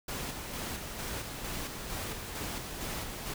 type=noise with tremolo; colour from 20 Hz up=pink; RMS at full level=-37 dBFS; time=0.08-3.34 s; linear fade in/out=5 ms; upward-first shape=square; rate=2.2 Hz; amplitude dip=35%; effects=none